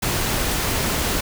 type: noise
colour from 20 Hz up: pink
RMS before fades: -22 dBFS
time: 0.02-1.21 s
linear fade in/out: 10 ms
effects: none